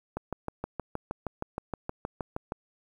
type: click train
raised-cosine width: 1 ms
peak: -18 dBFS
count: 16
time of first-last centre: 0.17-2.521 s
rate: 6.38 Hz
effects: 9-bit